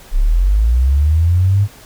sine linear sweep, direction up, 30.87 to 103.83 Hz, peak -9 dBFS, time 0.11-1.68 s, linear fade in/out 50 ms, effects pink hiss -41 dBFS RMS until 1.85 s

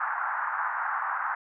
white band-pass noise, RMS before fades -30 dBFS, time 0-1.35 s, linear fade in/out 5 ms, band 820 to 1600 Hz, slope 48 dB/octave, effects none

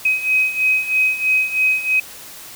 sine beating tone pair, 2526 / 2529.1 Hz, D#7 / D#7, +26 / +28 cents, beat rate 3.1 Hz, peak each -20 / -16 dBFS, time 0.05-2 s, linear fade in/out 5 ms, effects white hiss -37 dBFS RMS until 2.55 s

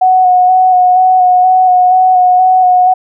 sine tone with vibrato, 736 Hz, F#5, 9 cents flat, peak -4 dBFS, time 0.01-2.94 s, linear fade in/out 10 ms, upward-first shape square, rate 2.1 Hz, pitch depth 17 cents each way, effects none

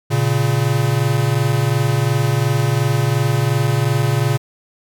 square tone pair together, 116.8 / 139.6 Hz, A#2 / C#3, +4 / +13 cents, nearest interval minor third, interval 309 cents, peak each -18 dBFS, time 0.1-4.38 s, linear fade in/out 20 ms, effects none

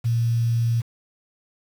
sine tone with quantisation, 116.54 Hz, A#2, in tune, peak -18 dBFS, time 0.04-0.82 s, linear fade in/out 20 ms, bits 7, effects none

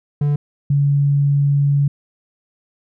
triangle / sine tone pair in turn, 145.6 / 141.95 Hz, D3 / C#3, -15 / +41 cents, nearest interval unison, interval 44 cents, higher first, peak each -12 dBFS, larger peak neither, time 0.21-0.36 / 0.7-1.88 s, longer second, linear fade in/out 5 ms, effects none

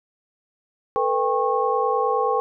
sine tone cluster, 446.5 / 496.1 / 798 / 1092 Hz, A4 / B4 / G5 / C#6, +25 / +8 / +31 / -26 cents, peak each -24 dBFS, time 0.96-2.4 s, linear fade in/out 0 ms, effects none

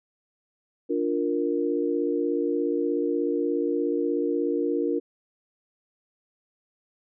sine chord, Bb major, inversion first, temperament equal with one note detuned, 293.7 / 350.4 / 466.2 Hz, D4 / F4 / Bb4, 0 / +6 / 0 cents, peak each -27 dBFS, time 0.89-5 s, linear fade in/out 20 ms, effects none

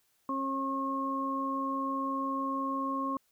harmonic tone, 270.6 Hz, C#4, 42 cents flat, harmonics 1 / 2 / 4, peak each -34 / -41 / -32 dBFS, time 0.29-3.17 s, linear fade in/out 2 ms, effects white hiss -72 dBFS RMS until 3.31 s

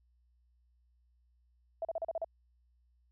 sine tone bursts, 659 Hz, E5, 1 cent flat, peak -32 dBFS, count 7, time 1.82-2.245 s, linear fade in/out 2 ms, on 29 ms, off 37 ms, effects added 60 Hz sine -67 dBFS peak until 3.11 s

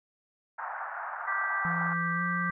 white band-pass noise, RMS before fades -37 dBFS, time 0.58-1.94 s, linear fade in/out 10 ms, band 690 to 1600 Hz, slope 48 dB/octave
harmonic tone, 392 Hz, G4, in tune, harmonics 3 / 4 / 5, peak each -32 / -32 / -35 dBFS, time 1.27-2.51 s, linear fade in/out 10 ms
triangle tone with pitch glide, 170.2 to 175.9 Hz, F3 to F3, -44 to +13 cents, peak -30 dBFS, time 1.65-2.5 s, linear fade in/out 0 ms, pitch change +57 cents, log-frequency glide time 2.15-2.22 s
effects none

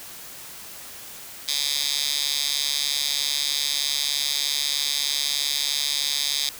10% pulse tone with high-pass filter, 143.2 Hz, D3, 43 cents flat, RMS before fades -25 dBFS, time 1.48-6.49 s, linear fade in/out 2 ms, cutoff 4100 Hz, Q 2.7, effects white hiss -40 dBFS RMS until 6.59 s

